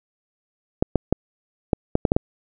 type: clicks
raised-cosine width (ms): 2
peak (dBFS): -3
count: 8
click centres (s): 0.825 / 0.957 / 1.126 / 1.732 / 1.954 / 2.052 / 2.119 / 2.165
effects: none